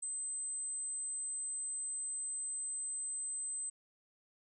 sine tone, 8170 Hz, C9, 42 cents flat, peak -37 dBFS, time 0.02-3.7 s, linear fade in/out 10 ms, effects none

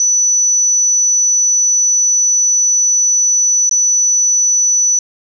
sine tone with dropouts, 5960 Hz, F#8, 12 cents sharp, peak -9 dBFS, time 0-4.99 s, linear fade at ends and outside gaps 2 ms, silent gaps 3.694-3.711 s, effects none

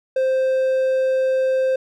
triangle tone, 523.3 Hz, C5, in tune, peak -14 dBFS, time 0.16-1.76 s, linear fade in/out 5 ms, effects none

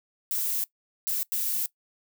violet noise bursts at uneven times, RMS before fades -28 dBFS, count 3, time 0.31-0.64 / 1.07-1.23 / 1.32-1.66 s, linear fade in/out 0 ms, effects noise-tail reverb RT60 0.1 s tail -20 dB re dry

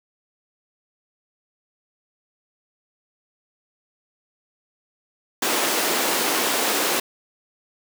pink high-pass noise, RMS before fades -22 dBFS, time 5.42-7 s, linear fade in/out 5 ms, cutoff 280 Hz, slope 24 dB/octave, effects none

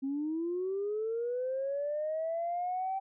sine linear sweep, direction up, 265 to 778 Hz, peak -30 dBFS, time 0.02-3 s, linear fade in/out 20 ms, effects tanh soft clip ceiling -26 dBFS

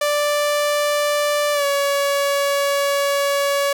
sawtooth tone with pitch glide, 587.3 to 563.7 Hz, D5 to C#5, 0 to +29 cents, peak -13 dBFS, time 0.01-3.73 s, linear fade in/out 5 ms, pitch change -71 cents, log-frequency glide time 1.53-1.65 s, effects none

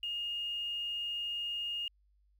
sine tone with quantisation, 2843 Hz, F7, 30 cents sharp, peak -34 dBFS, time 0.03-1.88 s, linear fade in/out 2 ms, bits 10, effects added 50 Hz sine -66 dBFS peak until 2.39 s

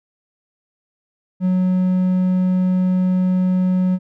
triangle tone, 184 Hz, F#3, 9 cents flat, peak -12 dBFS, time 1.4-3.99 s, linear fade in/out 50 ms, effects none

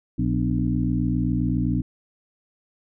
harmonic tone with a mistuned harmonic, 59.8 Hz, A#1, 45 cents sharp, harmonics 1 / 2 / 3 / 4 / 5, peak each -28 / -25 / -26 / -26 / -28 dBFS, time 0.18-1.82 s, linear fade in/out 10 ms, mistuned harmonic 4, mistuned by +86 cents, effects none

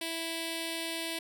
5% pulse tone with notch filter, 329.6 Hz, E4, in tune, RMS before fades -36 dBFS, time 0.01-1.19 s, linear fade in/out 5 ms, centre 1300 Hz, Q 0.91, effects none

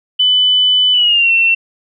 sine tone with pitch glide, 3000 to 2704 Hz, F#7 to E7, +23 to +43 cents, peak -8 dBFS, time 0.19-1.55 s, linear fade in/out 10 ms, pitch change -180 cents, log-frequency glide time 0.93-1.31 s, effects none

